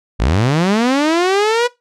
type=linear sweep; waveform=sawtooth; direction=up; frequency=44.52 to 493.9 Hz; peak=-8 dBFS; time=0.19-1.68 s; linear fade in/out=20 ms; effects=noise-tail reverb RT60 0.2 s tail -20 dB re dry + low-pass 6000 Hz 12 dB/octave